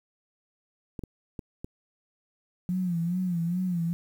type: clicks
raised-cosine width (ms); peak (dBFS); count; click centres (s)
3; -23; 4; 0.992 / 1.037 / 1.392 / 1.645
type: tone with vibrato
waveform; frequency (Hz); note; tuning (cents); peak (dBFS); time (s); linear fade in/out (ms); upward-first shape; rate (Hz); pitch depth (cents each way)
sine; 176; F3; +14; -25; 2.69-3.93; 0; sine; 2.4; 95
effects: 9-bit